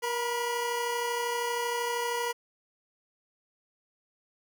25% pulse tone pair together, 473.6 / 980 Hz, A#4 / B5, +27 / -14 cents, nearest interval octave + minor second, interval 1259 cents, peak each -27 / -29 dBFS, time 0.02-2.33 s, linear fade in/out 20 ms, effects none

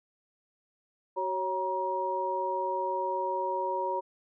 sine tone cluster, 376.2 / 551 / 948 Hz, F#4 / C#5 / A#5, +29 / -11 / +29 cents, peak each -35 / -34 / -30 dBFS, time 1.16-4.01 s, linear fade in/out 20 ms, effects none

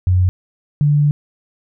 sine tone pair in turn, 91.3 / 146.7 Hz, F#2 / D3, -23 / -2 cents, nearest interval minor sixth, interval 821 cents, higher second, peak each -10 dBFS, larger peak neither, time 0.07-0.29 / 0.81-1.11 s, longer second, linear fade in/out 0 ms, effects none

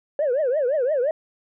sine tone with vibrato, 550 Hz, C#5, 14 cents flat, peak -17 dBFS, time 0.19-1.11 s, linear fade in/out 2 ms, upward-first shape triangle, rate 5.8 Hz, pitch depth 280 cents each way, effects tanh soft clip ceiling -16 dBFS

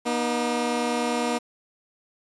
15% pulse tone pair together, 240.1 / 310.1 Hz, B3 / D#4, -49 / -6 cents, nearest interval major third, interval 443 cents, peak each -18 / -23 dBFS, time 0.05-1.39 s, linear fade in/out 20 ms, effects resampled to 24000 Hz + 8-bit

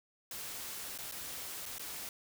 white noise with dropouts, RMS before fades -43 dBFS, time 0.31-2.09 s, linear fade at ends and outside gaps 2 ms, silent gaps 0.978-0.986 / 1.114-1.121 / 1.656-1.661 / 1.784-1.794 s, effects none

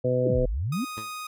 harmonic tone, 125.9 Hz, B2, 34 cents sharp, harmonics 1 / 2 / 3 / 4 / 5, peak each -27 / -31 / -33 / -23 / -33 dBFS, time 0.04-0.46 s, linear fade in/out 10 ms
sine exponential two-way sweep, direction down then up, 464.5 to 30.83 to 288.3 Hz, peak -25 dBFS, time 0.25-0.85 s, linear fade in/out 10 ms, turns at 0.41 s
sawtooth tone, 1244.5 Hz, D#6, in tune, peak -30 dBFS, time 0.72-1.27 s, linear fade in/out 5 ms
15% pulse tone with exponential decay, 110 Hz, A2, in tune, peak -27 dBFS, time 0.97-1.13 s, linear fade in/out 5 ms, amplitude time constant 34 ms
effects none

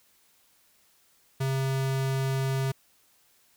square tone, 134 Hz, C3, 42 cents sharp, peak -26 dBFS, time 1.4-2.72 s, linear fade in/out 10 ms, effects white hiss -64 dBFS RMS until 3.56 s

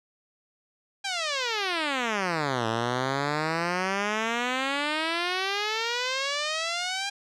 5% pulse exponential two-way sweep, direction down then up, 809 to 110.8 to 809 Hz, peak -14 dBFS, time 1.04-7.1 s, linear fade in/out 10 ms, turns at 2.67 s, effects low-pass 5000 Hz 12 dB/octave

